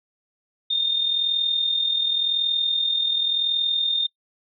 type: tone with amplitude modulation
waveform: sine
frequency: 3641 Hz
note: A#7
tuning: 41 cents flat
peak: -17 dBFS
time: 0.7-4.07 s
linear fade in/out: 10 ms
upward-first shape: sine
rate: 40.9 Hz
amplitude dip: 50%
effects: noise-tail reverb RT60 0.1 s tail -21 dB re dry